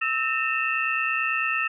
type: tone cluster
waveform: sine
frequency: 1305 / 1821 / 2592 / 2721 Hz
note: E6 / A#6 / E7 / F7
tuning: -18 / -41 / -30 / -46 cents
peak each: -28 dBFS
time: 0.01-1.68 s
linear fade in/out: 10 ms
effects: none